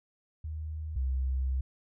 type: tone pair in turn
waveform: sine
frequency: 77.78 / 65.4 Hz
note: D#2 / C2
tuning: 0 / 0 cents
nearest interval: minor third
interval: 300 cents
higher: first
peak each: -34 / -27 dBFS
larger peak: second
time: 0.44-0.96 / 0.96-1.61 s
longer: second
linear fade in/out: 5 ms
effects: none